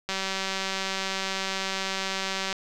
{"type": "click train", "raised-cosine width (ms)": 0.2, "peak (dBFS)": -12, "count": 469, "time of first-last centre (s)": [0.09, 2.527], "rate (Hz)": 192, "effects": []}